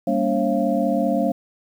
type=tone cluster; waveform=sine; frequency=200.5 / 235.7 / 285.8 / 540 / 685 Hz; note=G3 / A#3 / D4 / C#5 / F5; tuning=+39 / +19 / -47 / -45 / -34 cents; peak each=-24 dBFS; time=0.07-1.32 s; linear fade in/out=5 ms; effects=8-bit